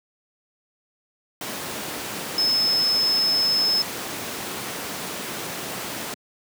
sine tone in noise, 5200 Hz, E8, 24 cents flat, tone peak -18 dBFS, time 2.38-3.82 s, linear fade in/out 2 ms, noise pink, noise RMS -30 dBFS, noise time 1.41-6.14 s, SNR +9 dB, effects high-pass 200 Hz 12 dB/octave

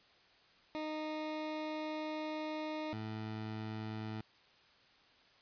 20% pulse tone pair in turn, 308.7 / 109.14 Hz, D#4 / A2, -14 / -14 cents, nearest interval octave + tritone, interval 1800 cents, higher first, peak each -33 / -35 dBFS, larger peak first, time 0.75-2.93 / 2.93-4.21 s, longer first, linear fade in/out 0 ms, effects white hiss -65 dBFS RMS until 5.41 s + resampled to 11025 Hz

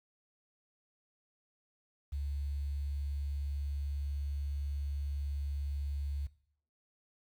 sine tone with quantisation, 70.9 Hz, C#2, 40 cents sharp, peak -34 dBFS, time 2.12-6.27 s, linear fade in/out 10 ms, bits 10, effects noise-tail reverb RT60 0.6 s tail -18 dB re dry

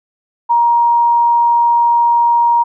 sine tone, 943 Hz, A#5, 20 cents sharp, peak -8 dBFS, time 0.49-2.64 s, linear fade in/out 20 ms, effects none

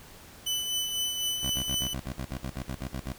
sawtooth tone with tremolo, 2999 Hz, F#7, 23 cents sharp, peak -23 dBFS, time 0.46-1.94 s, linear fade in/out 10 ms, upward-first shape triangle, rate 4 Hz, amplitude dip 50%
15% pulse tone bursts, 65.41 Hz, C2, in tune, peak -26 dBFS, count 14, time 1.43-3.129 s, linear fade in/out 5 ms, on 74 ms, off 51 ms
effects pink hiss -50 dBFS RMS until 3.18 s

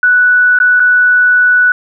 sine tone with dropouts, 1480 Hz, F#6, in tune, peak -5 dBFS, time 0.03-1.72 s, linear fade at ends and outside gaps 2 ms, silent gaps 0.588-0.601 / 0.797-0.801 s, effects none

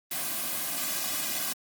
white noise with comb filter, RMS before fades -31 dBFS, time 0.11-1.53 s, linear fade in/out 5 ms, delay 2.2 ms, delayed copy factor -1, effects high-pass 150 Hz 12 dB/octave + Opus 24 kbps

